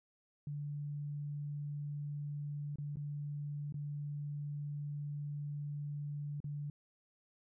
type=tone with dropouts; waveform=sine; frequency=145.8 Hz; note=D3; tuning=12 cents flat; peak=-38 dBFS; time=0.47-6.7 s; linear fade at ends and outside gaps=2 ms; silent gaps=2.758-2.784 / 2.958-2.969 / 3.724-3.742 / 6.403-6.442 s; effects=none